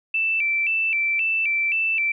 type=tone with vibrato; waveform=sine; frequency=2489 Hz; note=D#7; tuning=in tune; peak=-19 dBFS; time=0.14-2.12 s; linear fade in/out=5 ms; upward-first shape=square; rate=1.9 Hz; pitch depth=110 cents each way; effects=none